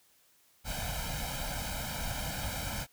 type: noise with comb filter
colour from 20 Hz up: pink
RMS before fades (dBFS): -36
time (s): 0.64-2.87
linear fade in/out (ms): 50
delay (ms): 1.3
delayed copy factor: +1
effects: white hiss -66 dBFS RMS until 2.92 s